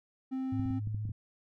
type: tone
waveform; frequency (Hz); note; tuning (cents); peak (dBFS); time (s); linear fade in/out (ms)
triangle; 262.3; C4; +4; -30; 0.31-0.8; 20
type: tone with vibrato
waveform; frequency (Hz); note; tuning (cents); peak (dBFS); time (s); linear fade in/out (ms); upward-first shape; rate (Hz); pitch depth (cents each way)
sine; 105.9; G#2; +34; -33; 0.52-1.12; 5; square; 8.5; 24
type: clicks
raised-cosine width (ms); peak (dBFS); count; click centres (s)
5; -29; 7; 0.597 / 0.659 / 0.707 / 0.873 / 0.946 / 1.053 / 1.093
effects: none